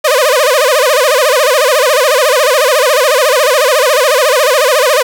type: tone with vibrato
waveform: sawtooth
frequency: 554.4 Hz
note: C#5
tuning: in tune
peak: -3 dBFS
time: 0.04-5.03 s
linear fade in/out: 10 ms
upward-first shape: sine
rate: 14 Hz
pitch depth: 220 cents each way
effects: none